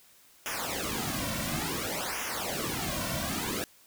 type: noise with flanger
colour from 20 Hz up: pink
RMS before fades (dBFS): -33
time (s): 0.46-3.64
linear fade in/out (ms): 0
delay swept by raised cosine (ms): 0.23 to 2.43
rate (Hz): 0.57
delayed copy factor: -0.9
effects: white hiss -59 dBFS RMS until 3.86 s